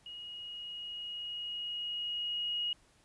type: tone with level ramp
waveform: sine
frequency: 2887 Hz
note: F#7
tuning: 43 cents flat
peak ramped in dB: -43 to -31 dBFS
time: 0.06-2.73 s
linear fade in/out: 2 ms
effects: pink hiss -66 dBFS RMS until 3.04 s + resampled to 24000 Hz